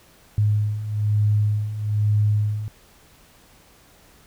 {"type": "beating tone pair", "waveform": "sine", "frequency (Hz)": [104.3, 105.4], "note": ["G#2", "G#2"], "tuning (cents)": [8, 26], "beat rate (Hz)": 1.1, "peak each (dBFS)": [-24, -19], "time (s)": [0.38, 2.68], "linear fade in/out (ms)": 0, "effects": ["pink hiss -53 dBFS RMS until 4.26 s"]}